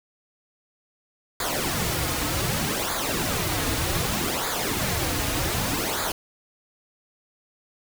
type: noise with flanger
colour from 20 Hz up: pink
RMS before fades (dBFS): -26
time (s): 1.4-6.12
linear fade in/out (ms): 2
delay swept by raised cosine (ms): 0.35 to 5.25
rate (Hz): 0.65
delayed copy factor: -0.7
effects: none